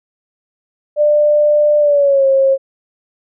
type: tone with pitch glide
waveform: sine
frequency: 595 to 539.4 Hz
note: D5 to C#5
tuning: +22 to -47 cents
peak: -8 dBFS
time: 0.96-2.58 s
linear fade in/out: 50 ms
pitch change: -169 cents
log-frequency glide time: 1.79-2.26 s
effects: none